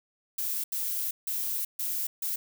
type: noise bursts at uneven times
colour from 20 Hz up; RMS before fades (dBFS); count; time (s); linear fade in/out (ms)
violet; -31; 5; 0.38-0.64 / 0.72-1.11 / 1.27-1.65 / 1.79-2.07 / 2.22-2.36; 5
effects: none